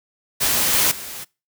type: noise with level steps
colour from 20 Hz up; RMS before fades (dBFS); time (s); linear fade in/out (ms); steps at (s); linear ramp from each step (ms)
white; -19 / -17 / -33; 0.4-1.25; 20; 0.73 / 0.91; 5
effects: noise-tail reverb RT60 0.3 s tail -25 dB re dry